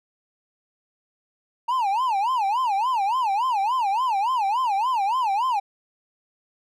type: tone with vibrato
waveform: triangle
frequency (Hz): 901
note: A5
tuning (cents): +41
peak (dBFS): -18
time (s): 1.68-5.6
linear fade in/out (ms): 10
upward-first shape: sine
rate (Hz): 3.5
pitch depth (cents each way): 260
effects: none